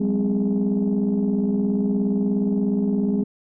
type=tone cluster; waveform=sine; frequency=181.6 / 201 / 258 / 412 Hz; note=F#3 / G3 / C4 / G#4; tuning=-32 / +44 / -24 / -14 cents; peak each=-28 / -19 / -24 / -27 dBFS; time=0-3.24 s; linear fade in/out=10 ms; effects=tanh soft clip ceiling -13 dBFS